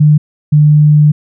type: tone pair in turn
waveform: sine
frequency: 150.4 / 149.85 Hz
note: D3 / D3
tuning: +42 / +35 cents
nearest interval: unison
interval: 7 cents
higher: first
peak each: -3 dBFS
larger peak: neither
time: 0-0.18 / 0.52-1.12 s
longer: second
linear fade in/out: 10 ms
effects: none